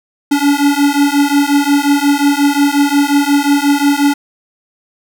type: beating tone pair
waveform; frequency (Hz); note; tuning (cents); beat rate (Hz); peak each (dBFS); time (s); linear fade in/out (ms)
square; 282.8 / 288.4; C#4 / D4; +35 / -31; 5.6; -13; 0.31-4.14; 10
effects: none